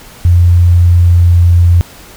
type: tone with pitch glide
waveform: sine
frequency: 87.31 to 86.81 Hz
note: F2 to F2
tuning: 0 to -10 cents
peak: -3 dBFS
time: 0.25-1.81 s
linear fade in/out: 0 ms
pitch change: -10 cents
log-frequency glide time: 0.95-1.38 s
effects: pink hiss -35 dBFS RMS until 2.16 s

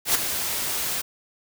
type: noise with ADSR envelope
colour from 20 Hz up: white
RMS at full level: -18 dBFS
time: 0.05-1.02 s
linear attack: 98 ms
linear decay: 11 ms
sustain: -9 dB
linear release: 14 ms
effects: none

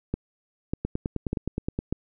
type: two click trains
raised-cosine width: 3 ms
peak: -13 / -14 dBFS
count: 4 / 10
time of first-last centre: 0.14-1.926 / 0.85-1.789 s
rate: 1.68 / 9.58 Hz
effects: none

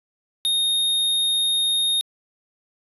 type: tone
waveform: square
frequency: 3703 Hz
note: A#7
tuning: 12 cents flat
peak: -19 dBFS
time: 0.45-2.01 s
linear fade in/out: 0 ms
effects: resampled to 32000 Hz

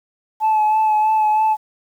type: tone with vibrato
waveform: sine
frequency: 863 Hz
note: A5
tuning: 34 cents flat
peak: -11 dBFS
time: 0.4-1.57 s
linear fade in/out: 50 ms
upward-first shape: sine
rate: 3.1 Hz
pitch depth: 23 cents each way
effects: tanh soft clip ceiling -11 dBFS + 8-bit

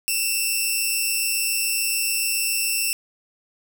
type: tone pair together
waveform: 10% pulse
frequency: 2627 / 2734 Hz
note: E7 / F7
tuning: -7 / -37 cents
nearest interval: minor second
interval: 70 cents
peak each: -15 dBFS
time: 0.08-2.93 s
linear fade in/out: 0 ms
effects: none

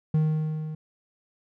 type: tone with level ramp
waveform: triangle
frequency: 155.56 Hz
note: D#3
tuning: in tune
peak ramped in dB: -16 to -30 dBFS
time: 0.14-0.75 s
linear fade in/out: 5 ms
effects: none

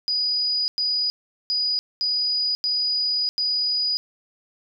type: tone bursts at uneven times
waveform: sine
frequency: 4931 Hz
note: D#8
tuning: 16 cents flat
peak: -20 dBFS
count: 6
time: 0.08-0.68 / 0.78-1.1 / 1.5-1.79 / 2.01-2.55 / 2.64-3.29 / 3.38-3.97 s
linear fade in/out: 0 ms
effects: none

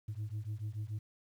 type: beating tone pair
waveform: sine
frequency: 103.1 / 110 Hz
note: G#2 / A2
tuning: -12 / 0 cents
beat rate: 6.9 Hz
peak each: -38 / -38 dBFS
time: 0.08-0.99 s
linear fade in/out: 10 ms
effects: tanh soft clip ceiling -34 dBFS + 11-bit

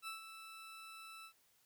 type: tone with ADSR envelope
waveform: 20% pulse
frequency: 1318.5 Hz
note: E6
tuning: in tune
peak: -37 dBFS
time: 0.02-1.33 s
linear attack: 52 ms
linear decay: 130 ms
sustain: -9 dB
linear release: 82 ms
effects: white hiss -73 dBFS RMS until 1.65 s

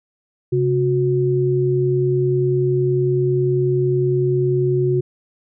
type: tone pair together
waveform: sine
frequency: 134.3 / 364.8 Hz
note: C3 / F#4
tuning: +46 / -24 cents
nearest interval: octave + perfect fourth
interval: 1730 cents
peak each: -18 / -17 dBFS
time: 0.52-5.01 s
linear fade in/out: 10 ms
effects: none

